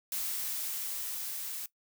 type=noise with level ramp; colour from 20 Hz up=blue; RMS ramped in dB=-34 to -39 dBFS; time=0.12-1.66 s; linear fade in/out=2 ms; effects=noise-tail reverb RT60 0.1 s tail -19 dB re dry